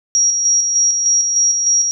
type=tone with tremolo; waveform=sine; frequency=5670 Hz; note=F8; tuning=25 cents sharp; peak=-10 dBFS; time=0.15-1.91 s; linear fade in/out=0 ms; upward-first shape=square; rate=3.3 Hz; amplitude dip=40%; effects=none